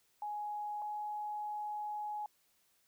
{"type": "tone pair in turn", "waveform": "sine", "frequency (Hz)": [835, 839.4], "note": ["G#5", "G#5"], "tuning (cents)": [9, 18], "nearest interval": "unison", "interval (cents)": 9, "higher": "second", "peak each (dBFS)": [-37, -37], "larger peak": "neither", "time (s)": [[0.22, 0.82], [0.82, 2.26]], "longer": "second", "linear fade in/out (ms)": 2, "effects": ["white hiss -73 dBFS RMS until 2.87 s"]}